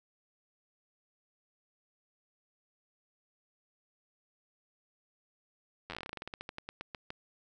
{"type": "slowing click train", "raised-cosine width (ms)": 0.3, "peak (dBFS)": -24, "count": 23, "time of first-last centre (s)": [5.9, 7.104], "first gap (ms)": 10, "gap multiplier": 1.14, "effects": []}